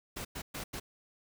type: noise bursts at uneven times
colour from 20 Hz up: pink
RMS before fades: -40 dBFS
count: 4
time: 0.16-0.25 / 0.35-0.42 / 0.54-0.64 / 0.73-0.8 s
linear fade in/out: 10 ms
effects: none